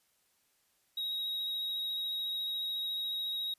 triangle tone with vibrato, 3803 Hz, A#7, 34 cents sharp, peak -32 dBFS, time 0.97-3.54 s, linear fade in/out 5 ms, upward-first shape triangle, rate 14 Hz, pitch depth 17 cents each way, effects white hiss -73 dBFS RMS until 3.58 s + resampled to 32000 Hz

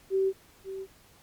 sine tone with echo, 384.7 Hz, G4, 33 cents flat, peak -22 dBFS, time 0.1-0.33 s, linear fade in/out 50 ms, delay 540 ms, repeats 1, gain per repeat -12 dB, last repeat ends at 0.87 s, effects pink hiss -58 dBFS RMS until 1.22 s + MP3 96 kbps

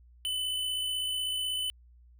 square tone with amplitude modulation, 3011 Hz, F#7, 30 cents sharp, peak -29 dBFS, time 0.25-1.7 s, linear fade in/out 0 ms, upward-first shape sine, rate 56.1 Hz, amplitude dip 30%, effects added 60 Hz sine -54 dBFS peak until 2.19 s

